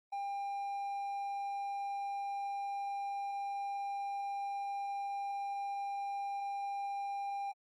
triangle tone, 799 Hz, G5, 33 cents sharp, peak -34 dBFS, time 0.12-7.52 s, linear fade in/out 10 ms, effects AAC 48 kbps

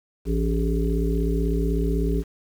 harmonic tone with a mistuned harmonic, 55.8 Hz, A1, 25 cents sharp, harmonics 1 / 3 / 5 / 7 / 8, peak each -22 / -27 / -29 / -30 / -31 dBFS, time 0.25-2.24 s, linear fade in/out 50 ms, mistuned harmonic 8, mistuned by -78 cents, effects 8-bit

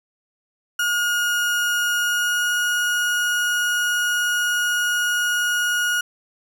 35% pulse tone with pitch glide, 1435 to 1443.3 Hz, F6 to F#6, +47 to -43 cents, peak -17 dBFS, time 0.79-6.01 s, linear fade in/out 5 ms, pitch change +10 cents, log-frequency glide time 1.99-2.55 s, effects none

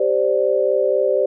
sine chord, G suspended fourth, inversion none, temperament equal, 392 / 523.3 / 587.3 Hz, G4 / C5 / D5, 0 / 0 / 0 cents, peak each -20 / -18 / -19 dBFS, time 0-1.26 s, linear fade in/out 5 ms, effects none

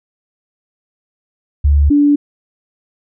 sine tone pair in turn, 72.1 / 289.9 Hz, D2 / D4, -31 / -22 cents, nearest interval 2 octaves, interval 2409 cents, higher second, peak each -7 / -7 dBFS, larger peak neither, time 1.64-1.9 / 1.9-2.16 s, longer neither, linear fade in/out 10 ms, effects none

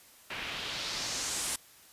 white noise with low-pass filter sweep, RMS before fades -36 dBFS, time 0.3-1.56 s, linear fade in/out 5 ms, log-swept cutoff 2400 to 9700 Hz, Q 1.8, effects white hiss -57 dBFS RMS until 1.92 s + resampled to 32000 Hz

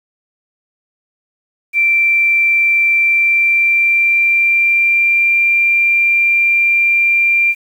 sine tone with pitch glide, 2349 to 2375 Hz, D7 to D7, 0 to +19 cents, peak -9 dBFS, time 1.73-7.55 s, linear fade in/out 50 ms, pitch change +19 cents, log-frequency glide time 2.94-5.36 s, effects 7-bit

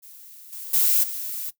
violet noise with level steps, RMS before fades -45 / -36 / -19 / -31 dBFS, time 0.02-1.51 s, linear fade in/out 20 ms, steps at 0.52 / 0.73 / 1.03 s, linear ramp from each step 10 ms, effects noise-tail reverb RT60 0.1 s tail -17 dB re dry

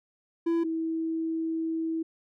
triangle / sine tone pair in turn, 334.2 / 324.7 Hz, E4 / E4, +24 / -26 cents, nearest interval unison, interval 50 cents, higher first, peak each -21 / -27 dBFS, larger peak first, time 0.46-0.64 / 0.64-2.03 s, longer second, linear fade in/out 10 ms, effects none

